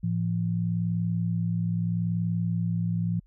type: tone pair together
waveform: sine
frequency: 110.2 / 170.99 Hz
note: A2 / F3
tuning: +3 / -36 cents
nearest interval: minor sixth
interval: 761 cents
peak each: -28 / -26 dBFS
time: 0.03-3.2 s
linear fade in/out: 10 ms
effects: added 41 Hz sine -55 dBFS peak until 3.26 s